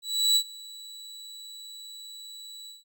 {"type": "tone with ADSR envelope", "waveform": "35% pulse", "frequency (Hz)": 3935, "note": "B7", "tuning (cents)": -7, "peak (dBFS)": -16, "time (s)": [0.02, 2.84], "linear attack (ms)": 340, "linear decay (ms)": 71, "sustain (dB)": -23, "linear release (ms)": 160, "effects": []}